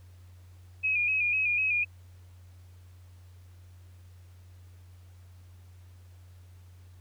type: tone with vibrato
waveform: sine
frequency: 2489 Hz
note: D#7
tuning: in tune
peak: -24 dBFS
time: 0.83-1.85 s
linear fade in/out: 20 ms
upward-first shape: square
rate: 4 Hz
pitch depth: 44 cents each way
effects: added 90 Hz sine -49 dBFS peak until 7 s + pink hiss -65 dBFS RMS until 7 s